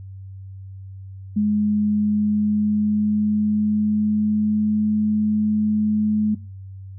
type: tone with pitch glide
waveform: sine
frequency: 209.3 to 212.7 Hz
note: G#3 to G#3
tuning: +14 to +42 cents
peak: -16 dBFS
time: 1.36-6.35 s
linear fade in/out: 10 ms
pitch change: +28 cents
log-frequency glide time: 1.95-4.87 s
effects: noise-tail reverb RT60 0.3 s tail -19 dB re dry + added 96 Hz sine -34 dBFS peak until 6.98 s